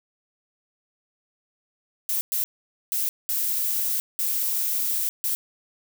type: noise bursts at uneven times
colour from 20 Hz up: violet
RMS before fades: -25 dBFS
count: 6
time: 2.09-2.21 / 2.32-2.44 / 2.92-3.09 / 3.29-4 / 4.19-5.09 / 5.24-5.35 s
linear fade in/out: 0 ms
effects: none